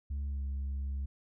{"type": "tone with pitch glide", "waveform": "sine", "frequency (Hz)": [70.4, 68.47], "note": ["C#2", "C#2"], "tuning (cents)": [27, -21], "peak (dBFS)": -30, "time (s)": [0.1, 1.06], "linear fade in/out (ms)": 10, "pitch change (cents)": -48, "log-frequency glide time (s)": [0.28, 0.41], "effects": ["tanh soft clip ceiling -32 dBFS"]}